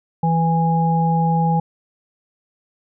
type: harmonic tone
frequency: 164.81 Hz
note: E3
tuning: in tune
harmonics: 1 / 3 / 5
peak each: -16 / -28 / -19 dBFS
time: 0.23-1.6 s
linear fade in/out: 5 ms
effects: none